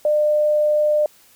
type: tone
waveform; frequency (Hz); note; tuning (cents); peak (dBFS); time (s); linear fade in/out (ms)
sine; 601; D5; +40; -14; 0.05-1.06; 2
effects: white hiss -52 dBFS RMS until 1.35 s